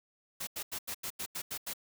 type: noise bursts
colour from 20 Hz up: white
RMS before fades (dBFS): -38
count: 9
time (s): 0.4-1.736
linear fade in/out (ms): 10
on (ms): 72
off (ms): 86
effects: none